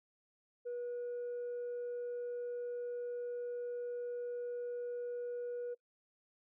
sine tone, 484.4 Hz, B4, 34 cents flat, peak -36 dBFS, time 0.65-5.75 s, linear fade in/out 20 ms, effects noise-tail reverb RT60 0.1 s tail -24 dB re dry + tanh soft clip ceiling -36 dBFS

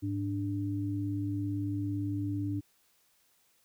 sine tone pair together, 103.84 / 293.7 Hz, G#2 / D4, 0 / 0 cents, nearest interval octave + tritone, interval 1800 cents, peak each -33 / -33 dBFS, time 0.02-2.61 s, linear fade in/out 20 ms, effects white hiss -69 dBFS RMS until 3.64 s

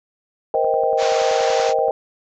sine chord, C minor seventh, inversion third, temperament just, 470.9 / 523.3 / 627.9 / 784.9 Hz, Bb4 / C5 / Eb5 / G5, +18 / 0 / +16 / +2 cents, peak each -21 dBFS, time 0.54-1.91 s, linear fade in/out 2 ms
click train, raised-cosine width 1 ms, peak -24 dBFS, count 15, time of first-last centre 0.55-1.883 s, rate 10.5 Hz
pink band-pass noise, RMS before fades -27 dBFS, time 0.97-1.74 s, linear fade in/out 50 ms, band 440 to 7000 Hz, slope 96 dB/octave
effects none

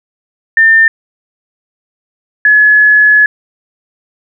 sine tone pair in turn, 1800 / 1701.4 Hz, A6 / G#6, +39 / +41 cents, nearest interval minor second, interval 98 cents, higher first, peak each -3 dBFS, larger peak neither, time 0.57-0.88 / 2.45-3.26 s, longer second, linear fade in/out 2 ms, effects none

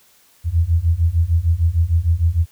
sine beating tone pair, 80.3 / 86.9 Hz, E2 / F2, -45 / -8 cents, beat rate 6.6 Hz, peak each -17 / -16 dBFS, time 0.44-2.46 s, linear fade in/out 50 ms, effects white hiss -54 dBFS RMS until 2.51 s

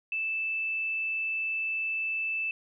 sine tone, 2637 Hz, E7, in tune, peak -28 dBFS, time 0.12-2.51 s, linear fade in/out 2 ms, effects none

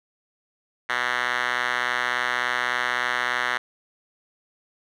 5% pulse tone with band-pass filter, 123.47 Hz, B2, in tune, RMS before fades -25 dBFS, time 0.89-3.58 s, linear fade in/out 10 ms, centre 2000 Hz, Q 2.8, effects none

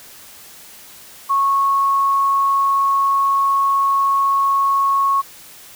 sine tone, 1101 Hz, C#6, 12 cents flat, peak -13 dBFS, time 1.29-5.22 s, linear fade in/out 20 ms, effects white hiss -41 dBFS RMS until 5.75 s

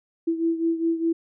sine beating tone pair, 329.6 / 334.5 Hz, E4 / E4, 0 / +25 cents, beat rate 4.9 Hz, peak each -22 / -27 dBFS, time 0.27-1.13 s, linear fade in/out 10 ms, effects none

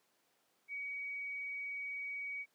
sine tone, 2259 Hz, C#7, 32 cents sharp, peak -39 dBFS, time 0.68-2.46 s, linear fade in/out 50 ms, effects pink hiss -75 dBFS RMS until 2.54 s + high-pass 300 Hz 12 dB/octave

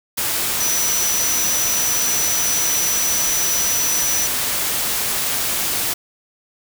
sine tone in noise, 5920 Hz, F#8, in tune, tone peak -19 dBFS, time 0.6-4.27 s, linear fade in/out 10 ms, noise white, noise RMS -21 dBFS, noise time 0.17-5.94 s, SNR -1 dB, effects none

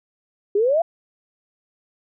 sine exponential sweep, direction up, 390.4 to 698.5 Hz, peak -15 dBFS, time 0.55-0.82 s, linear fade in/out 5 ms, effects none

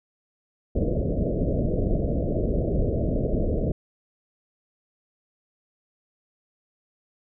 pink low-pass noise, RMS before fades -24 dBFS, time 0.75-3.72 s, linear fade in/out 5 ms, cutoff 650 Hz, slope 96 dB/octave, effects none

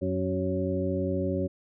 harmonic tone with a mistuned harmonic, 92.5 Hz, F#2, in tune, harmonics 1 / 2 / 3 / 4 / 6, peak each -32 / -32 / -32 / -32 / -32 dBFS, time 0.01-1.48 s, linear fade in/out 20 ms, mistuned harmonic 4, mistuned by +21 cents, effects none

